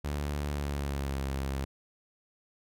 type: tone with pitch glide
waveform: sawtooth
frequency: 72.7 to 67.83 Hz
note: D2 to C#2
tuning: -17 to -37 cents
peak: -27 dBFS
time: 0.04-1.65 s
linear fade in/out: 10 ms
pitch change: -120 cents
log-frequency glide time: 0.51-1.23 s
effects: none